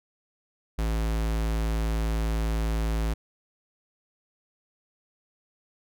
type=tone; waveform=square; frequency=55 Hz; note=A1; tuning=in tune; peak=-25 dBFS; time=0.78-3.14 s; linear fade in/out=10 ms; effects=none